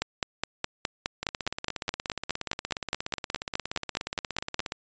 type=two click trains; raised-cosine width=0.2 ms; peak=-9 / -14 dBFS; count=23 / 60; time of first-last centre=0.02-4.594 / 1.23-4.721 s; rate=4.81 / 16.9 Hz; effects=resampled to 16000 Hz